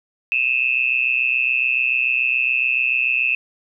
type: tone with amplitude modulation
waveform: sine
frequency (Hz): 2600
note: E7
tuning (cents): -24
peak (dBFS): -12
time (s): 0.32-3.35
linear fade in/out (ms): 0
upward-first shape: sine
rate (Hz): 127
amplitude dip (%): 95
effects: none